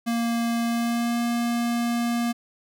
square tone with pitch glide, 233.1 to 236.4 Hz, A#3 to A#3, 0 to +24 cents, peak -23 dBFS, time 0.06-2.33 s, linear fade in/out 20 ms, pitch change +24 cents, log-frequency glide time 0.64-1.2 s, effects none

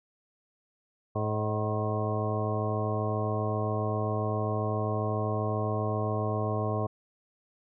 harmonic tone with a mistuned harmonic, 107.5 Hz, A2, 40 cents flat, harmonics 1 / 2 / 3 / 4 / 5 / 6 / 7 / 9 / 10, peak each -30 / -37 / -39 / -35 / -39 / -35 / -38 / -44 / -37 dBFS, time 1.15-6.87 s, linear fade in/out 10 ms, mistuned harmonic 6, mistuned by -35 cents, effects none

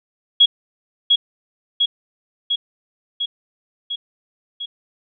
sine tone with echo, 3322 Hz, G#7, in tune, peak -7 dBFS, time 0.4-0.46 s, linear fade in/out 10 ms, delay 700 ms, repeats 6, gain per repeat -3 dB, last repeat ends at 4.66 s, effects none

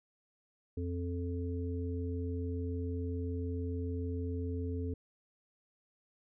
harmonic tone, 87.31 Hz, F2, in tune, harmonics 1 / 3 / 5, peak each -35 / -40 / -42 dBFS, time 0.77-4.94 s, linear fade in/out 5 ms, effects none

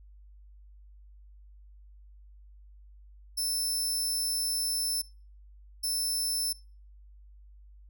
20% pulse tone bursts at uneven times, 5300 Hz, E8, 9 cents sharp, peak -23 dBFS, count 2, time 3.37-5.02 / 5.83-6.53 s, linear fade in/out 10 ms, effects noise-tail reverb RT60 0.4 s tail -23 dB re dry + added 50 Hz sine -50 dBFS peak until 7.89 s

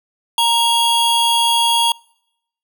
square tone pair together, 932.3 / 3322 Hz, A#5 / G#7, 0 / 0 cents, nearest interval octave + minor seventh, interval 2200 cents, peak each -16 / -16 dBFS, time 0.38-1.92 s, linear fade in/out 2 ms, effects noise-tail reverb RT60 0.8 s tail -26 dB re dry

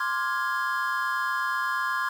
triangle chord, D half-diminished seventh, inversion third, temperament equal with one note detuned, 1046.5 / 1174.7 / 1405 / 1661.2 Hz, C6 / D6 / F6 / Ab6, 0 / 0 / +10 / 0 cents, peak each -27 / -32 / -30 / -28 dBFS, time 0-2.09 s, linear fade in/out 5 ms, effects 8-bit

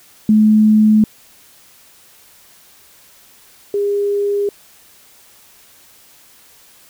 sine tone pair in turn, 214.9 / 405.7 Hz, A3 / G#4, -41 / -41 cents, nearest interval major seventh, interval 1100 cents, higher second, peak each -7 / -14 dBFS, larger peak first, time 0.29-1.04 / 3.74-4.49 s, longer neither, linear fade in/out 2 ms, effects white hiss -47 dBFS RMS until 6.89 s

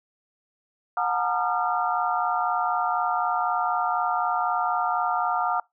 sine tone cluster, 724 / 866 / 930 / 1209 / 1372 Hz, F#5 / A5 / A#5 / D6 / F6, -38 / -28 / -4 / +50 / -31 cents, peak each -26 / -33 / -29 / -28 / -29 dBFS, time 0.97-5.6 s, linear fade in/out 2 ms, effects noise-tail reverb RT60 0.2 s tail -26 dB re dry

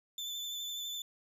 35% pulse tone with vibrato, 3520 Hz, A7, in tune, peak -36 dBFS, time 0.18-1.02 s, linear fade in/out 2 ms, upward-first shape sine, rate 12 Hz, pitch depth 24 cents each way, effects none

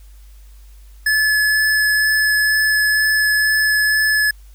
square tone with vibrato, 1719 Hz, A6, 41 cents flat, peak -14 dBFS, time 1.06-4.31 s, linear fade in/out 5 ms, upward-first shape sine, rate 2.1 Hz, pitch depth 8 cents each way, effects added 50 Hz sine -39 dBFS peak until 4.54 s + white hiss -55 dBFS RMS until 4.54 s

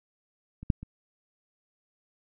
clicks, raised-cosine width 5 ms, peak -28 / -9 / -27 dBFS, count 3, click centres 0.63 / 0.702 / 0.83 s, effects none

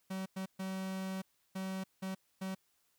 45% pulse tone bursts at uneven times, 189.8 Hz, F#3, 44 cents sharp, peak -37 dBFS, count 6, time 0.1-0.26 / 0.36-0.46 / 0.59-1.22 / 1.55-1.84 / 2.02-2.15 / 2.41-2.55 s, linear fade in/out 10 ms, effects white hiss -75 dBFS RMS until 2.98 s

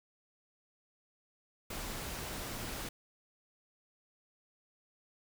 pink noise, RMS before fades -41 dBFS, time 1.7-2.89 s, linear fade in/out 5 ms, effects none

